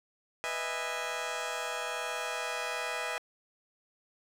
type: chord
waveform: 15% pulse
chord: E major seventh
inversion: second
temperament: just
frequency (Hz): 494.4 / 618.1 / 659.3 / 824.1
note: B4 / D#5 / E5 / G#5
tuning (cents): +2 / -12 / 0 / -14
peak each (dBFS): -33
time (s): 0.44-3.18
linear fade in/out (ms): 0
effects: low-pass 10000 Hz 12 dB/octave + 9-bit